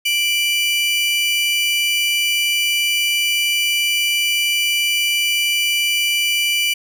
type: tone pair together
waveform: 40% pulse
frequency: 2349 / 2960 Hz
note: D7 / F#7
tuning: 0 / 0 cents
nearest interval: major third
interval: 400 cents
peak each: -18 dBFS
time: 0.05-6.74 s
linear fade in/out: 10 ms
effects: none